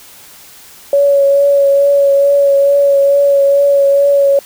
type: tone with vibrato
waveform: sine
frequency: 561 Hz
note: C#5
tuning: 21 cents sharp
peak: -6 dBFS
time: 0.93-4.39 s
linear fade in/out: 2 ms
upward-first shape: triangle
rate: 2.3 Hz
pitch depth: 20 cents each way
effects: white hiss -38 dBFS RMS until 4.45 s